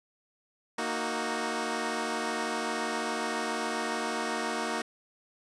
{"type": "chord", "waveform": "10% pulse", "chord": "D# minor", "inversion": "second", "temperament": "equal with one note detuned", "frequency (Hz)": [231.5, 311.1, 370], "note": ["A#3", "D#4", "F#4"], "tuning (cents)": [-12, 0, 0], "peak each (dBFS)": [-25, -27, -27], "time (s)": [0.78, 4.82], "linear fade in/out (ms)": 5, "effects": ["resampled to 22050 Hz"]}